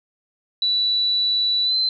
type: tone with pitch glide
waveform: sine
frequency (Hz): 3951 to 4079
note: B7 to C8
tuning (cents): 0 to -45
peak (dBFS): -17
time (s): 0.62-1.89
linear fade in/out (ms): 2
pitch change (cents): +55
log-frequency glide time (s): 1.64-1.75
effects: none